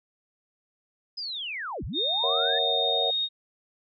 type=linear two-way sweep; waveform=sine; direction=down then up; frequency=5100 to 35 to 1800 Hz; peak=-31 dBFS; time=1.17-2.59 s; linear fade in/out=10 ms; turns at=1.84 s
type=tone with pitch glide; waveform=sine; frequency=3675 to 3718 Hz; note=A#7 to A#7; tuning=-25 to -5 cents; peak=-24 dBFS; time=1.93-3.29 s; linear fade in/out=50 ms; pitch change=+20 cents; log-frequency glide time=2.71-3.16 s
type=chord; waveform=sine; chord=F# dominant seventh; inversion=first; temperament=equal; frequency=466.2 / 554.4 / 659.3 / 740 Hz; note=A#4 / C#5 / E5 / F#5; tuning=0 / 0 / 0 / 0 cents; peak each=-31 / -31 / -32 / -31 dBFS; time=2.23-3.11 s; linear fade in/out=10 ms
effects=none